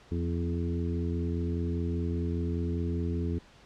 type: harmonic tone with a mistuned harmonic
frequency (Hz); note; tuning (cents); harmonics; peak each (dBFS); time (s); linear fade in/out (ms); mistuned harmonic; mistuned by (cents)
85; F2; -46; 1 / 2 / 3 / 4 / 5; -30 / -35 / -36 / -38 / -40; 0.11-3.39; 10; 2; +41
effects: pink hiss -56 dBFS RMS until 3.65 s + low-pass 5000 Hz 12 dB/octave